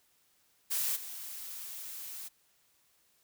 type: noise with level steps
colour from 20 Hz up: blue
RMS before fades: -32 / -43 dBFS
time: 0.7-2.29 s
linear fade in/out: 20 ms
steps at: 0.95 s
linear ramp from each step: 20 ms
effects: white hiss -70 dBFS RMS until 3.23 s